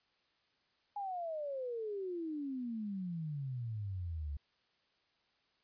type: exponential sweep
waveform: sine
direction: down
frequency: 830.6 to 69.3 Hz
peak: -37 dBFS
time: 0.96-4.37 s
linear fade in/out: 5 ms
effects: white hiss -75 dBFS RMS until 5.63 s + resampled to 11025 Hz